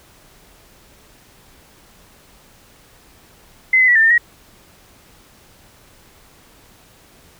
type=tone with pitch steps; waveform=sine; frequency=2050 / 2028 / 1944 / 1788 / 1809 / 1897 Hz; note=C7 / B6 / B6 / A6 / A6 / A#6; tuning=-36 / +45 / -28 / +27 / +48 / +30 cents; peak=-9 dBFS; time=3.73-4.18 s; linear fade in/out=5 ms; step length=75 ms; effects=pink hiss -49 dBFS RMS until 7.39 s